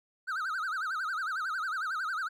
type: tone with vibrato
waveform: triangle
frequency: 1396.9 Hz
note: F6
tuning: in tune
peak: -29 dBFS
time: 0.27-2.29 s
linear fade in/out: 20 ms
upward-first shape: sine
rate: 11 Hz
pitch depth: 210 cents each way
effects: none